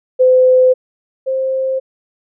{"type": "tone pair in turn", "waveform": "sine", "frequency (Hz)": [511, 526.9], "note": ["C5", "C5"], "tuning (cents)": [-41, 12], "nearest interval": "minor second", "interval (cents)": 53, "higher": "second", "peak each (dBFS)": [-6, -14], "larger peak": "first", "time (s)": [[0.19, 0.74], [1.26, 1.8]], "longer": "first", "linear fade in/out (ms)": 20, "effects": []}